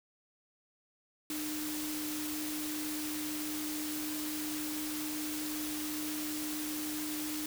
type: tone in noise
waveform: sine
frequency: 304.1 Hz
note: D#4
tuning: 40 cents flat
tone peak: -37 dBFS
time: 1.3-7.46 s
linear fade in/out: 2 ms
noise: white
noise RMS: -40 dBFS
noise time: 1.3-7.46 s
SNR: 0 dB
effects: none